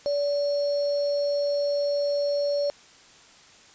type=tone with sample-and-hold; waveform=sine; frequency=574 Hz; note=D5; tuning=40 cents flat; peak=-22 dBFS; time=0.06-2.7 s; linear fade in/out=0 ms; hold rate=4900 Hz; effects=white hiss -52 dBFS RMS until 3.74 s + resampled to 16000 Hz